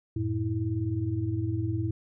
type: tone cluster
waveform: sine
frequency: 93 / 112.5 / 324.9 Hz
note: F#2 / A2 / E4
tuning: +9 / +39 / -25 cents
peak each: -32 / -29 / -32 dBFS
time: 0.16-1.91 s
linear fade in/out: 5 ms
effects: none